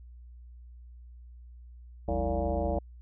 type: tone with frequency modulation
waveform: sine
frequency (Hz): 325.5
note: E4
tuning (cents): -22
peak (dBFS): -26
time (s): 2.08-2.79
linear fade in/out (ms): 5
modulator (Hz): 125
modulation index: 3.2
effects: added 60 Hz sine -46 dBFS peak until 3.01 s